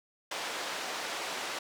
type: band-pass noise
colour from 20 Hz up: pink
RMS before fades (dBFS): -37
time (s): 0.31-1.59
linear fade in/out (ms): 5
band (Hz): 550 to 6200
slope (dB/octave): 12
effects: none